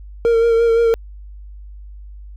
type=tone with vibrato; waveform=triangle; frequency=461.2 Hz; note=A#4; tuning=19 cents flat; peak=-9 dBFS; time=0.25-0.94 s; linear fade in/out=0 ms; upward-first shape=sine; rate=5.8 Hz; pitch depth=26 cents each way; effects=added 50 Hz sine -33 dBFS peak until 2.36 s